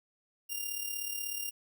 5% pulse tone with amplitude modulation, 2800 Hz, F7, 4 cents sharp, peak -23 dBFS, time 0.49-1.51 s, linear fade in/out 20 ms, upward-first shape sine, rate 36.4 Hz, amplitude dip 60%, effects none

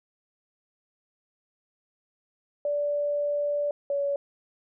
sine tone pair in turn, 582 / 565.4 Hz, D5 / C#5, -16 / +34 cents, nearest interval minor second, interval 50 cents, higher first, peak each -24 dBFS, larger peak neither, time 2.65-3.71 / 3.9-4.16 s, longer first, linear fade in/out 2 ms, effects none

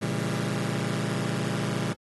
sawtooth chord, A# diminished seventh, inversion none, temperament just, 116.54 / 139.85 / 167.82 / 201.4 Hz, A#2 / C#3 / E3 / G3, 0 / +16 / +31 / +47 cents, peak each -28 dBFS, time 0.01-1.94 s, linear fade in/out 20 ms, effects AAC 32 kbps

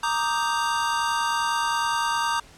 square chord, Eb major seventh, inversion second, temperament equal, 932.3 / 1174.7 / 1244.5 / 1568 Hz, Bb5 / D6 / Eb6 / G6, 0 / 0 / 0 / 0 cents, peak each -26 / -30 / -31 / -30 dBFS, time 0.03-2.4 s, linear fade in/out 5 ms, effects pink hiss -50 dBFS RMS until 2.57 s + low-pass 9000 Hz 12 dB/octave

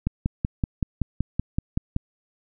click train, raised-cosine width 5 ms, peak -10 dBFS, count 11, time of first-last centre 0.07-1.964 s, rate 5.28 Hz, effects none

